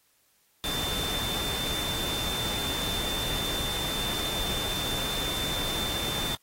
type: tone in noise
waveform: sine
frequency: 3561 Hz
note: A7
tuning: 20 cents sharp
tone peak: -31 dBFS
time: 0.64-6.35 s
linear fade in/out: 0 ms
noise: pink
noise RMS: -33 dBFS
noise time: 0.64-6.35 s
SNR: -1 dB
effects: white hiss -67 dBFS RMS until 6.42 s + AAC 48 kbps